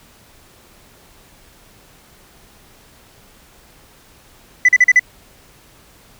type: tone bursts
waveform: sine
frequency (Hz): 1995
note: B6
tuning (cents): +17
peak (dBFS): -3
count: 5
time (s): 4.65-4.995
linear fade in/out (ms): 5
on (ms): 37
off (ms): 40
effects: tanh soft clip ceiling -5 dBFS + pink hiss -48 dBFS RMS until 6.19 s